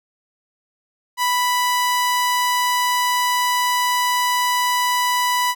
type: tone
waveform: sawtooth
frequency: 988 Hz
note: B5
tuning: in tune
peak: -13 dBFS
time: 1.17-5.55 s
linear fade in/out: 50 ms
effects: none